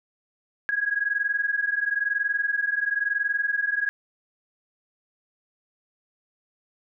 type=tone pair together; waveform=sine; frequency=1640.2 / 1661.2 Hz; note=G#6 / G#6; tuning=-22 / 0 cents; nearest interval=unison; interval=22 cents; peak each=-26 / -25 dBFS; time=0.69-3.89 s; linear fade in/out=0 ms; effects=none